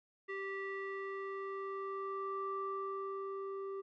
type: tone with low-pass filter sweep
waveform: square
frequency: 390.6 Hz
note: G4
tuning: 6 cents flat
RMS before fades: -41 dBFS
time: 0.28-3.82 s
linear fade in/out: 20 ms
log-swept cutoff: 2100 to 860 Hz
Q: 4.3
effects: none